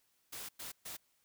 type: noise bursts at uneven times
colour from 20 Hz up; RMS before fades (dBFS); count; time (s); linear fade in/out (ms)
white; -45; 3; 0.32-0.49 / 0.59-0.72 / 0.85-0.97; 10
effects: white hiss -75 dBFS RMS until 1.24 s